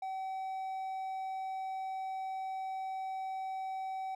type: tone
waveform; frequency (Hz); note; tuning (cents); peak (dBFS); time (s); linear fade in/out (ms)
triangle; 763; G5; -47; -34; 0.02-4.15; 5
effects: none